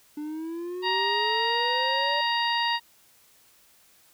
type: exponential sweep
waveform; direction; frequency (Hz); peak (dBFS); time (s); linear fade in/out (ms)
triangle; up; 294.9 to 587.3; -29; 0.17-2.21; 5
type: harmonic tone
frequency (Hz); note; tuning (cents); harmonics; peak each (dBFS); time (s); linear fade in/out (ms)
939; A#5; +12; 1 / 2 / 3 / 4 / 5; -26 / -29 / -31 / -32 / -33; 0.82-2.8; 50
effects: white hiss -59 dBFS RMS until 4.13 s